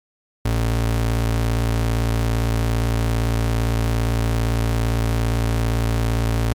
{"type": "ring-modulated tone", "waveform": "square", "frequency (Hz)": 84, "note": "E2", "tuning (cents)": 33, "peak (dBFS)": -15, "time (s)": [0.45, 6.53], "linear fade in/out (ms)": 5, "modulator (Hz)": 28.8, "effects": ["MP3 96 kbps"]}